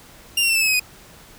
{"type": "tone with pitch steps", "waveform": "sawtooth", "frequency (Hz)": [2794, 2741, 2689, 2639, 2589, 2540, 2492], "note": ["F7", "F7", "E7", "E7", "E7", "D#7", "D#7"], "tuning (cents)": [0, -33, 34, 1, -32, 35, 2], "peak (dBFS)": -13, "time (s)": [0.37, 0.797], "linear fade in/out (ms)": 5, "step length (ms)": 61, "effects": ["pink hiss -46 dBFS RMS until 1.38 s"]}